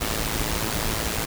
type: noise with amplitude modulation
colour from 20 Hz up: pink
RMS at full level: -23 dBFS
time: 0-1.26 s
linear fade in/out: 20 ms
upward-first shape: sine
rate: 109 Hz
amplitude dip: 70%
effects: none